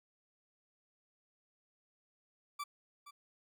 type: tone with echo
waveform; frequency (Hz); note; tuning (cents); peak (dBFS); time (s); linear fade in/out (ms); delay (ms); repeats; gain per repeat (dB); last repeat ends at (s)
40% pulse; 1163; D6; -17; -37; 2.59-2.64; 10; 470; 1; -13; 3.11
effects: none